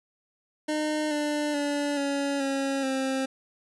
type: tone with pitch steps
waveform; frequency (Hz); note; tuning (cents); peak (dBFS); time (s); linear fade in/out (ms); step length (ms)
25% pulse; 305.2 / 296.9 / 288.7 / 280.8 / 273.2 / 265.7; D#4 / D4 / D4 / C#4 / C#4 / C4; -33 / +19 / -30 / +22 / -25 / +27; -22; 0.68-3.26; 10; 430
effects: resampled to 24000 Hz + 10-bit